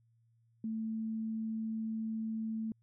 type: tone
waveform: sine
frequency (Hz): 221.5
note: A3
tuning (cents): +12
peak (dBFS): -34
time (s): 0.64-2.72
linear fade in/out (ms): 2
effects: added 115 Hz sine -67 dBFS peak until 2.82 s